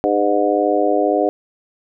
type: harmonic tone with a mistuned harmonic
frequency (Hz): 101.8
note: G#2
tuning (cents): -34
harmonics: 3 / 4 / 5 / 6 / 7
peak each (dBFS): -20 / -20 / -20 / -20 / -20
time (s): 0.04-1.29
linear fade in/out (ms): 0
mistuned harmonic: 7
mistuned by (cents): +31
effects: none